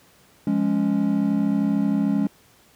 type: chord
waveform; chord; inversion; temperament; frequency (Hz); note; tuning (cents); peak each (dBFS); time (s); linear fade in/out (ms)
triangle; Db major; first; equal; 174.61 / 207.7 / 277.2; F3 / Ab3 / Db4; 0 / 0 / 0; -25 / -19 / -21; 0.47-2.27; 2
effects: pink hiss -55 dBFS RMS until 2.75 s + high-pass 80 Hz 12 dB/octave